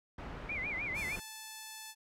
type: low-pass noise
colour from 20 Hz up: pink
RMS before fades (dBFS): -45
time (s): 0.18-1.2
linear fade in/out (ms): 5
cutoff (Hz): 2000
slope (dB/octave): 12
type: tone with vibrato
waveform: sine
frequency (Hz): 2217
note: C#7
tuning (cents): 0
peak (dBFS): -35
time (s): 0.49-1.16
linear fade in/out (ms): 5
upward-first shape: sine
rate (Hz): 6.5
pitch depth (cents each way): 170
type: tone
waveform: 5% pulse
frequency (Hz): 874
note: A5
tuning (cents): -12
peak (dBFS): -33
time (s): 0.94-1.95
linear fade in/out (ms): 50
effects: none